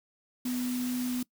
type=tone in noise; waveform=sine; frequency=248.9 Hz; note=B3; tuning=14 cents sharp; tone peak=-29 dBFS; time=0.45-1.23 s; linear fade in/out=5 ms; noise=white; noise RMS=-41 dBFS; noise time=0.45-1.23 s; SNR=+9 dB; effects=noise-tail reverb RT60 0.1 s tail -22 dB re dry